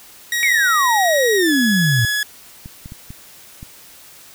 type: tone with pitch glide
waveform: sawtooth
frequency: 1897 to 1690 Hz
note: A#6 to G#6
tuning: +30 to +30 cents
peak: -14 dBFS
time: 0.32-2.23 s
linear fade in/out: 2 ms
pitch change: -200 cents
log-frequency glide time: 1.36-1.54 s
type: exponential sweep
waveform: sine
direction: down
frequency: 2300 to 110 Hz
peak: -14 dBFS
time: 0.43-2.05 s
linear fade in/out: 0 ms
type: clicks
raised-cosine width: 5 ms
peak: -21 dBFS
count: 6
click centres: 1.991 / 2.659 / 2.859 / 2.921 / 3.105 / 3.629 s
effects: white hiss -43 dBFS RMS until 4.34 s